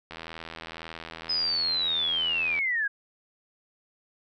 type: click train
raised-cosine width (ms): 0.3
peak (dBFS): -22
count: 204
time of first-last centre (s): 0.11-2.589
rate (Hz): 81.9
type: linear sweep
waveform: sine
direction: down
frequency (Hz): 5090 to 1600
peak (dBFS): -24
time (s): 1.29-2.88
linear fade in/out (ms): 10
effects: none